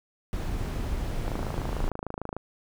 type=noise; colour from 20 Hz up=brown; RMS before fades=-30 dBFS; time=0.33-1.89 s; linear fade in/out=0 ms
type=click train; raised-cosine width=1 ms; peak=-19 dBFS; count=30; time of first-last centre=1.28-2.366 s; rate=26.7 Hz
effects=none